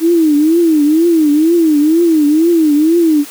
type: tone with vibrato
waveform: sine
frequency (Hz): 316.7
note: D#4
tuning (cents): +31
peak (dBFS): -6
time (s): 0-3.25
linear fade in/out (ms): 50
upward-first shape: triangle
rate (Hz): 2.1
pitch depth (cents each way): 170
effects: white hiss -32 dBFS RMS until 3.3 s + high-pass 200 Hz 12 dB/octave